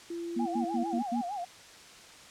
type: tone with pitch glide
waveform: sine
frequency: 340.1 to 334.6 Hz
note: F4 to E4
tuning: -46 to +26 cents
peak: -34 dBFS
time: 0.1-0.99 s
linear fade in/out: 5 ms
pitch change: -28 cents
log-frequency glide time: 0.38-0.55 s
type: tone bursts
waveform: sine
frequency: 237.6 Hz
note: A#3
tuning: 33 cents sharp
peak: -28 dBFS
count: 5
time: 0.36-1.216 s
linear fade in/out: 10 ms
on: 100 ms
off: 89 ms
type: tone with vibrato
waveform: sine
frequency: 759 Hz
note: F#5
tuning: 44 cents sharp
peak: -33 dBFS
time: 0.39-1.45 s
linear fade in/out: 10 ms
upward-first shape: sine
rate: 6.6 Hz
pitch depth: 170 cents each way
effects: white hiss -51 dBFS RMS until 2.3 s + low-pass 7000 Hz 12 dB/octave